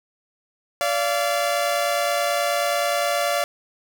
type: tone pair together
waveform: sawtooth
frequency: 578 / 687.4 Hz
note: D5 / F5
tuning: -28 / -28 cents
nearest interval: minor third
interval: 300 cents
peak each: -19 dBFS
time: 0.81-3.44 s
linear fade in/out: 0 ms
effects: none

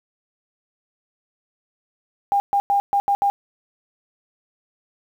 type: tone bursts at uneven times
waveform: sine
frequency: 803 Hz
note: G5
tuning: 41 cents sharp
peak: -15 dBFS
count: 6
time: 2.32-2.4 / 2.53-2.6 / 2.7-2.8 / 2.93-3 / 3.08-3.15 / 3.22-3.3 s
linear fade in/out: 0 ms
effects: 8-bit

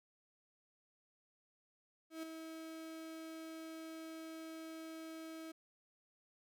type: tone with ADSR envelope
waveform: 35% pulse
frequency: 321.9 Hz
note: E4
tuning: 41 cents flat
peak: -39 dBFS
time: 2.1-5.52 s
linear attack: 130 ms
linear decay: 5 ms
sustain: -6 dB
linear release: 9 ms
effects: none

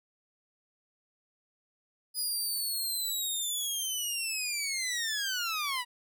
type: linear sweep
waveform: 15% pulse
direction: down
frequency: 4978 to 950 Hz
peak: -24 dBFS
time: 2.14-5.85 s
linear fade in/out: 50 ms
effects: none

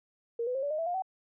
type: tone with pitch steps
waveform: sine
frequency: 466.2 / 499.7 / 535.5 / 574 / 615.2 / 659.3 / 706.6 / 757.3 Hz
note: A#4 / B4 / C5 / D5 / D#5 / E5 / F5 / F#5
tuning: 0 / +20 / +40 / -40 / -20 / 0 / +20 / +40 cents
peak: -29 dBFS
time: 0.39-1.022 s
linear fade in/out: 5 ms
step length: 79 ms
effects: none

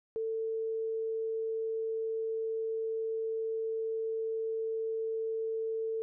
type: tone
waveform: sine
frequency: 446.3 Hz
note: A4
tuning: 25 cents sharp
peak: -31 dBFS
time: 0.16-6.02 s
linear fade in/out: 0 ms
effects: none

